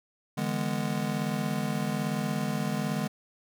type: chord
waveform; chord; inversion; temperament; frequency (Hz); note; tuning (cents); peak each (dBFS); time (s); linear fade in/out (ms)
square; E dominant seventh; third; just; 148.33 / 164.81 / 206 / 247.2; D3 / E3 / G#3 / B3; +18 / 0 / -14 / +2; -34 / -37 / -32 / -36; 0.37-3.08; 10
effects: none